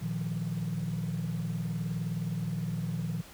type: chord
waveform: sine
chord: Bb suspended fourth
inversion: none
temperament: just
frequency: 116.54 / 155.39 / 174.81 Hz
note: Bb2 / Eb3 / F3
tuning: 0 / -2 / +2 cents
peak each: -35 / -33 / -33 dBFS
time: 0.01-3.22 s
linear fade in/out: 20 ms
effects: tanh soft clip ceiling -25 dBFS + pink hiss -51 dBFS RMS until 3.33 s